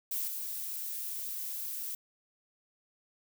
violet noise with level steps, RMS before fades -34 / -38 dBFS, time 0.11-1.95 s, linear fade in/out 5 ms, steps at 0.27 s, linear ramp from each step 10 ms, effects none

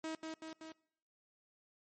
sawtooth tone with echo, 318.8 Hz, D#4, 42 cents sharp, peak -35 dBFS, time 0.04-0.15 s, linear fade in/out 2 ms, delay 190 ms, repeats 3, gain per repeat -3 dB, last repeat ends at 0.72 s, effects noise-tail reverb RT60 0.7 s tail -22 dB re dry + MP3 32 kbps

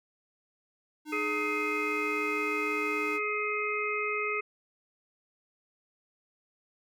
square tone, 304.2 Hz, D#4, 39 cents flat, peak -37 dBFS, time 1.05-3.2 s, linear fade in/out 50 ms
harmonic tone, 420.6 Hz, G#4, 22 cents sharp, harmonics 1 / 3 / 5 / 6, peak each -34 / -34 / -34 / -34 dBFS, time 1.12-4.41 s, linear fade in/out 10 ms
effects none

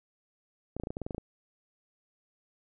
clicks, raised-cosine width 2 ms, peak -22 dBFS, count 11, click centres 0.766 / 0.799 / 0.836 / 0.871 / 0.905 / 0.969 / 1.017 / 1.065 / 1.108 / 1.147 / 1.181 s, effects none

